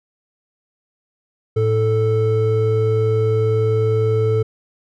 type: tone pair together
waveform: triangle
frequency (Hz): 110 / 439.5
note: A2 / A4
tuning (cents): 0 / -2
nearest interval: 2 octaves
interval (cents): 2398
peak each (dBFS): -15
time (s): 1.56-4.43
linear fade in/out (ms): 10
effects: none